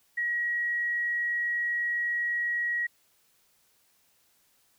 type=tone; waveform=sine; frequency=1906 Hz; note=A#6; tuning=38 cents sharp; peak=-26 dBFS; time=0.17-2.87 s; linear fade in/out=10 ms; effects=white hiss -67 dBFS RMS until 4.78 s